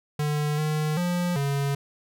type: tone with pitch steps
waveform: square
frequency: 149.1 / 153.1 / 176.5 / 140.2 Hz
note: D3 / D#3 / F3 / C#3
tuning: +27 / -28 / +19 / +20 cents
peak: -24 dBFS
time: 0.19-1.75 s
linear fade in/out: 5 ms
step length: 390 ms
effects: none